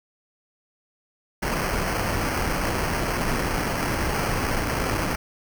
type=noise with sample-and-hold; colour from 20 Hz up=pink; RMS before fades=-25 dBFS; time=1.42-5.16 s; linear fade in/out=10 ms; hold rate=3675 Hz; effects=none